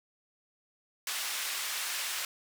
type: band-pass noise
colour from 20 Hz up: pink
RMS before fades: -35 dBFS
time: 1.07-2.25 s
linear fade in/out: 2 ms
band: 1600 to 15000 Hz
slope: 12 dB/octave
effects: none